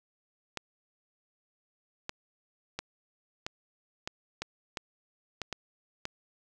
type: clicks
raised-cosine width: 0.2 ms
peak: -17 dBFS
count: 10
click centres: 0.573 / 2.094 / 2.79 / 3.465 / 4.075 / 4.42 / 4.772 / 5.417 / 5.527 / 6.054 s
effects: none